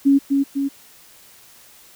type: tone with echo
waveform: sine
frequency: 277.2 Hz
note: C#4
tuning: in tune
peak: -10 dBFS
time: 0.05-0.19 s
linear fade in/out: 20 ms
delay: 250 ms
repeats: 2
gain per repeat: -4 dB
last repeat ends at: 0.69 s
effects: white hiss -48 dBFS RMS until 1.95 s